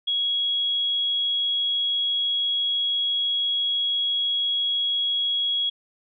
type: tone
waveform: sine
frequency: 3322 Hz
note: G#7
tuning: in tune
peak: -21 dBFS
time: 0.07-5.7 s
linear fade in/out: 10 ms
effects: none